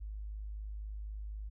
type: tone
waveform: sine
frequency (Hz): 52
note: G#1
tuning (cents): +3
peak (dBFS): -39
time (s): 0-1.5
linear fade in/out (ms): 20
effects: none